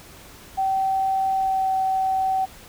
sine tone with pitch glide, 770 to 762.9 Hz, G5 to G5, -31 to -47 cents, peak -19 dBFS, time 0.57-2.46 s, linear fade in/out 20 ms, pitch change -16 cents, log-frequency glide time 1.28-1.72 s, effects pink hiss -45 dBFS RMS until 2.68 s

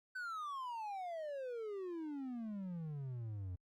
triangle exponential sweep, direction down, 1535 to 87.31 Hz, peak -39 dBFS, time 0.15-3.56 s, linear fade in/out 10 ms, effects Opus 48 kbps

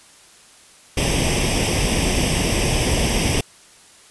pink noise with comb filter, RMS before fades -19 dBFS, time 0.97-3.41 s, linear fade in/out 5 ms, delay 0.36 ms, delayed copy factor +0.75, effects white hiss -48 dBFS RMS until 4.1 s + resampled to 24000 Hz

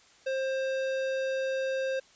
sine tone with tanh clipping, 530 Hz, C5, 22 cents sharp, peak -30 dBFS, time 0.26-2 s, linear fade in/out 10 ms, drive 17 dB, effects white hiss -59 dBFS RMS until 2.15 s + resampled to 16000 Hz

